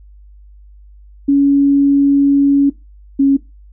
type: tone pair in turn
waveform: sine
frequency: 280.4 / 275.4 Hz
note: C#4 / C#4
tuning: +20 / -11 cents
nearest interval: unison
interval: 31 cents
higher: first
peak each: -7 dBFS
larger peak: neither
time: 1.28-2.7 / 3.19-3.37 s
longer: first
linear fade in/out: 10 ms
effects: noise-tail reverb RT60 0.2 s tail -17 dB re dry + added 50 Hz sine -38 dBFS peak until 3.72 s